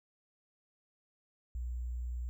sine tone with sample-and-hold, 60.7 Hz, B1, 29 cents flat, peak -35 dBFS, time 1.55-2.29 s, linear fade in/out 0 ms, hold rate 7350 Hz, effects none

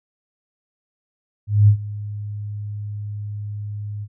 sine tone with ADSR envelope, 103.83 Hz, G#2, in tune, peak -7 dBFS, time 1.47-4.08 s, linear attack 210 ms, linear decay 87 ms, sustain -19 dB, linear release 51 ms, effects none

